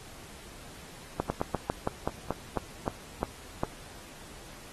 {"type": "slowing click train", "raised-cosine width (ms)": 1, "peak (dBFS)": -14, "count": 12, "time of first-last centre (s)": [1.2, 3.635], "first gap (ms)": 100, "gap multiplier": 1.15, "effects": ["pink hiss -49 dBFS RMS until 4.72 s", "AAC 32 kbps"]}